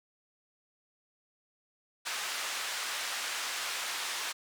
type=band-pass noise; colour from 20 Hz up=pink; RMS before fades=-36 dBFS; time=2.05-4.33 s; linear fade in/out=20 ms; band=1200 to 8400 Hz; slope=12 dB/octave; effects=none